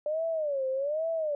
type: tone with vibrato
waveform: sine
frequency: 587.3 Hz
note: D5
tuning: in tune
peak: -27 dBFS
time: 0.06-1.35 s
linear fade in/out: 2 ms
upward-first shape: sine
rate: 1.2 Hz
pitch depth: 200 cents each way
effects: none